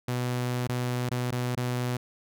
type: tone with dropouts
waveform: sawtooth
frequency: 123.8 Hz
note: B2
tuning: 5 cents sharp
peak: -23 dBFS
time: 0.08-1.97 s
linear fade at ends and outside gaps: 5 ms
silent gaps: 0.674-0.691 / 1.093-1.111 / 1.311-1.323 / 1.553-1.572 s
effects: none